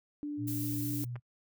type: tone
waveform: sine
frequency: 293.7 Hz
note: D4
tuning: in tune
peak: -34 dBFS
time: 0.23-1.04 s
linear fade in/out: 0 ms
type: tone with pitch glide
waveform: sine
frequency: 116.7 to 121.52 Hz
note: A#2 to B2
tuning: +2 to -28 cents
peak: -36 dBFS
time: 0.37-1.2 s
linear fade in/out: 50 ms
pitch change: +70 cents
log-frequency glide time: 0.8-0.88 s
type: noise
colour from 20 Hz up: violet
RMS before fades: -40 dBFS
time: 0.47-1.05 s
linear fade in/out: 10 ms
type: clicks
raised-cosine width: 0.5 ms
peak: -33 dBFS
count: 2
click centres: 1.157 / 1.162 s
effects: noise-tail reverb RT60 0.1 s tail -25 dB re dry